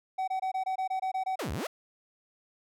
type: tone bursts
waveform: triangle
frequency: 757 Hz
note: F#5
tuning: 39 cents sharp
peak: -26 dBFS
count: 10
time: 0.18-1.358 s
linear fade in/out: 10 ms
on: 98 ms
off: 22 ms
type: exponential two-way sweep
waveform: sawtooth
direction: down then up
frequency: 735 to 62.2 to 735 Hz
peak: -28 dBFS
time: 1.39-1.67 s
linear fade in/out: 5 ms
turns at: 1.52 s
effects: none